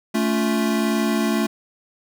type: chord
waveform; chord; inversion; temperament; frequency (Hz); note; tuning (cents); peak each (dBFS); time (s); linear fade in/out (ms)
square; A augmented; none; equal with one note detuned; 220 / 281.7 / 349.2; A3 / C#4 / E#4; 0 / +28 / 0; -21 / -26 / -26; 0.14-1.47; 10
effects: none

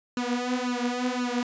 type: tone with flanger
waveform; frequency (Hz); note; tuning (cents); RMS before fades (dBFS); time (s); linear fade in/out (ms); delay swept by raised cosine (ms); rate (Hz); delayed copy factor
sawtooth; 246.9; B3; 0; -28; 0.17-1.43; 2; 0.71 to 5.71; 1.9; +0.9
effects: resampled to 16000 Hz

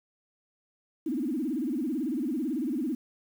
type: tone with vibrato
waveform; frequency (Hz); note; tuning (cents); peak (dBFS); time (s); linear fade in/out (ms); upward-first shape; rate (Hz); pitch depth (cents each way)
sine; 277.2; C#4; 0; -27; 1.06-2.95; 5; sine; 18; 300
effects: 9-bit

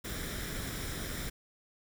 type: noise with comb filter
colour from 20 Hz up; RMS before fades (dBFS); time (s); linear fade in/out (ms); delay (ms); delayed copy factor
pink; -38; 0.04-1.3; 10; 0.55; +0.55
effects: none

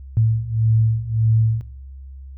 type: beating tone pair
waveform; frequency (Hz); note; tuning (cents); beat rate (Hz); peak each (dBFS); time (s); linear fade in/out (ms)
sine; 110.6 / 112.3; A2 / A2; +9 / +36; 1.7; -19 / -17; 0.17-1.61; 0
effects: noise-tail reverb RT60 0.7 s tail -21 dB re dry + added 67 Hz sine -34 dBFS peak until 2.37 s

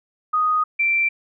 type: tone pair in turn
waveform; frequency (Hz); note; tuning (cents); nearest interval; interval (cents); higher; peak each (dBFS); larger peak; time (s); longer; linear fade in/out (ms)
sine; 1244.5 / 2349; D#6 / D7; 0 / 0; major seventh; 1100; second; -16; neither; 0.33-0.64 / 0.79-1.09; first; 10
effects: none

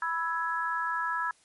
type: chord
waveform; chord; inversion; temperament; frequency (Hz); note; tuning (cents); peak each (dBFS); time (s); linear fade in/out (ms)
sine; E major; second; equal with one note detuned; 987.8 / 1318.5 / 1669.9; B5 / E6 / G#6; 0 / 0 / +9; -32; 0.02-1.31; 2
effects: white hiss -63 dBFS RMS until 1.44 s + MP3 48 kbps

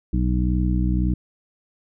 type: harmonic tone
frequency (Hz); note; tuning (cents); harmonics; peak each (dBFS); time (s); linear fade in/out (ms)
61.74; B1; 0; 1 / 2 / 3 / 4 / 5; -20 / -26 / -24 / -33 / -28; 0.13-1.14; 5
effects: none

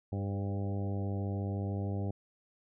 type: harmonic tone with a mistuned harmonic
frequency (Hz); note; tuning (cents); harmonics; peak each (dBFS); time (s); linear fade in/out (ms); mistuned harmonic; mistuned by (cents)
99.3; G2; +23; 1 / 2 / 3 / 4 / 5 / 6 / 7 / 8; -33 / -39 / -43 / -45 / -47 / -49 / -50 / -51; 0.12-2.11; 5; 5; +21
effects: none

